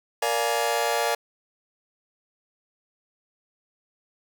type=chord; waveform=sawtooth; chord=Bb dominant seventh; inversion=none; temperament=just; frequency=466.2 / 582.7 / 699.2 / 839.1 Hz; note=Bb4 / D5 / F5 / Ab5; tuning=0 / -14 / +2 / +18 cents; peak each=-24 dBFS; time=0.22-1.15 s; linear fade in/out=5 ms; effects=none